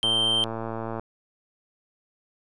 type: tone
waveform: triangle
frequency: 3136 Hz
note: G7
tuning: in tune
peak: -19 dBFS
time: 0.03-0.44 s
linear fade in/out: 0 ms
type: click train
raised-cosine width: 1 ms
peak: -18 dBFS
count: 109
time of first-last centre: 0.04-0.996 s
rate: 113 Hz
effects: resampled to 24000 Hz